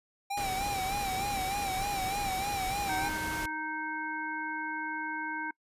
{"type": "tone with vibrato", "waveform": "square", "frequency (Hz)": 784, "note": "G5", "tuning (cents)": 0, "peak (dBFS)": -32, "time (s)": [0.3, 3.09], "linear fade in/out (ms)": 10, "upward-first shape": "sine", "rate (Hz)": 3.3, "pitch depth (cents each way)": 74}
{"type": "noise", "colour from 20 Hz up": "pink", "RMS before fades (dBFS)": -38, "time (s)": [0.37, 3.46], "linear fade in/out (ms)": 5}
{"type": "harmonic tone", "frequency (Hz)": 311.1, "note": "D#4", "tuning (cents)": 0, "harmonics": [1, 3, 5, 7], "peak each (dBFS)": [-41, -37, -36, -43], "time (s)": [2.89, 5.51], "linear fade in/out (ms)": 5}
{"effects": ["noise-tail reverb RT60 0.1 s tail -25 dB re dry", "resampled to 32000 Hz"]}